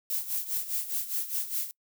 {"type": "noise with tremolo", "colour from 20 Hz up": "violet", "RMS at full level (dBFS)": -29, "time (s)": [0.1, 1.71], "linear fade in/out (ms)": 0, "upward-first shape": "sine", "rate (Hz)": 4.9, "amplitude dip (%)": 75, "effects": ["noise-tail reverb RT60 0.1 s tail -25 dB re dry"]}